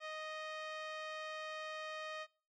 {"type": "tone with low-pass filter", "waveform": "5% pulse", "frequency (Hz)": 622.3, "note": "D#5", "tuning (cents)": 0, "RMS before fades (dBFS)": -45, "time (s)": [0, 2.27], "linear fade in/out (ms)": 50, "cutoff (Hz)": 2200, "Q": 0.65, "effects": ["noise-tail reverb RT60 0.4 s tail -24 dB re dry"]}